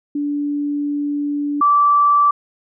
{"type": "tone pair in turn", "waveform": "sine", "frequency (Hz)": [290, 1162.5], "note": ["D4", "D6"], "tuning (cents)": [-22, -18], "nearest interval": "2 octaves", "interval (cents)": 2404, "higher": "second", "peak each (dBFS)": [-18, -10], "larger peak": "second", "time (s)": [[0.15, 1.61], [1.61, 2.31]], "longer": "first", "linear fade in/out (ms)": 5, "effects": []}